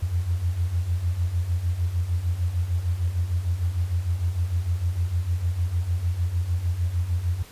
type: beating tone pair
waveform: sine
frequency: 83 / 89.6 Hz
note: E2 / F2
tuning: +12 / +45 cents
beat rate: 6.6 Hz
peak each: -28 / -23 dBFS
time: 0.02-7.43 s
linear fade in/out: 10 ms
effects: pink hiss -47 dBFS RMS until 7.51 s + resampled to 32000 Hz